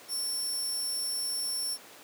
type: tone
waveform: 20% pulse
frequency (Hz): 5430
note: F8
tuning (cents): -50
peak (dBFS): -25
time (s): 0.08-1.78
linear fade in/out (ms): 50
effects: pink hiss -50 dBFS RMS until 2.03 s + high-pass 300 Hz 12 dB/octave